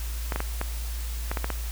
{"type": "clicks", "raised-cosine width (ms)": 0.5, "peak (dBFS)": -13, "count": 8, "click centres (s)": [0.322, 0.36, 0.404, 0.614, 1.315, 1.372, 1.444, 1.503], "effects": ["added 57 Hz sine -29 dBFS peak until 1.71 s", "white hiss -41 dBFS RMS until 1.71 s"]}